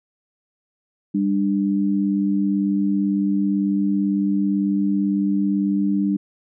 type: tone pair together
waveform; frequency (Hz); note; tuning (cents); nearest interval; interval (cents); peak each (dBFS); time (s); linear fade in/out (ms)
sine; 198.5 / 296.5; G3 / D4; +22 / +17; perfect fifth; 695; -19 / -21; 1.14-6.17; 10
effects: none